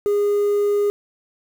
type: tone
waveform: sine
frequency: 410 Hz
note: G#4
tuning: 22 cents flat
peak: -13 dBFS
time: 0.06-0.9 s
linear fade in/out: 0 ms
effects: tanh soft clip ceiling -15 dBFS + 7-bit